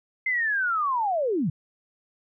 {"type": "linear sweep", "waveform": "sine", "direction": "down", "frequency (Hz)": [2093, 129.7], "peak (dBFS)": -22, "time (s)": [0.26, 1.5], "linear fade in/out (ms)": 5, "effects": []}